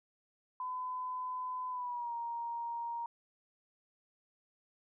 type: tone with pitch glide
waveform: sine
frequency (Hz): 1010 to 936.9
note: B5 to A#5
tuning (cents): +39 to +8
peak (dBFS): -36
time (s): 0.6-3.06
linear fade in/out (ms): 2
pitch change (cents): -131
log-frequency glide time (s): 1.7-2.14
effects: none